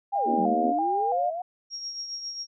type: tone with vibrato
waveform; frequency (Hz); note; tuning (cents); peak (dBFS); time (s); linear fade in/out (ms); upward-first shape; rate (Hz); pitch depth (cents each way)
sine; 753; F#5; +30; -23; 0.12-1.31; 20; square; 1.5; 110
type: exponential two-way sweep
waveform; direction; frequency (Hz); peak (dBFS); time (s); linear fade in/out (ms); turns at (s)
sine; down then up; 740 to 185 to 740; -29; 0.15-1.42; 5; 0.41
type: harmonic tone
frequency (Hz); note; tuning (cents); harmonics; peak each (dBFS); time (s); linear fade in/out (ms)
79; D#2; +27; 3 / 4 / 5 / 6 / 7 / 8; -28 / -30 / -32 / -34 / -35 / -36; 0.25-0.74; 50
type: tone with tremolo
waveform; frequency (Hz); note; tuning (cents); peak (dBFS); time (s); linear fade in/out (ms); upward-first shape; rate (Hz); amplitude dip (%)
sine; 5588; F8; 0; -30; 1.7-2.47; 50; triangle; 7.4; 55
effects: none